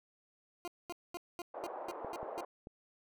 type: tone bursts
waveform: 20% pulse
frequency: 349.2 Hz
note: F4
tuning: in tune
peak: -35 dBFS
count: 8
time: 0.65-2.406 s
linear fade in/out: 0 ms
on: 27 ms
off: 220 ms
type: band-pass noise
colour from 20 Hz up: white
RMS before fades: -44 dBFS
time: 1.54-2.45 s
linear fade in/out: 5 ms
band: 410 to 880 Hz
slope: 24 dB/octave
type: clicks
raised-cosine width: 2 ms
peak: -34 dBFS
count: 3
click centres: 2.047 / 2.23 / 2.671 s
effects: none